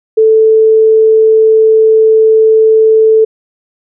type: tone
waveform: sine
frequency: 440.2 Hz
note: A4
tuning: 1 cent sharp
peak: -3 dBFS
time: 0.17-3.25 s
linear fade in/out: 10 ms
effects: none